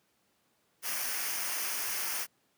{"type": "noise with comb filter", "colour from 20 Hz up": "white", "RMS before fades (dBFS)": -34, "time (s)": [0.82, 2.27], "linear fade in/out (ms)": 50, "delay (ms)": 0.26, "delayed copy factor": -0.6, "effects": ["pink hiss -72 dBFS RMS until 2.57 s", "high-pass 150 Hz 12 dB/octave"]}